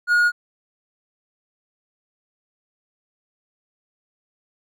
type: tone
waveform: triangle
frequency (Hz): 1439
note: F#6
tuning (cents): -49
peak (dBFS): -12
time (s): 0.07-0.32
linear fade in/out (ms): 50
effects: none